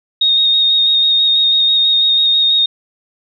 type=tone with vibrato; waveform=sine; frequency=3719 Hz; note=A#7; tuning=5 cents flat; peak=-9 dBFS; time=0.21-2.66 s; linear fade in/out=5 ms; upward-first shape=square; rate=6.1 Hz; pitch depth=14 cents each way; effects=none